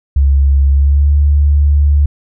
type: tone with pitch glide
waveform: sine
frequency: 69.1 to 72.45 Hz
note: C#2 to D2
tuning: -5 to -23 cents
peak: -6 dBFS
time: 0.16-2.06 s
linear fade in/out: 5 ms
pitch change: +82 cents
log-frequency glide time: 0.72-1.12 s
effects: none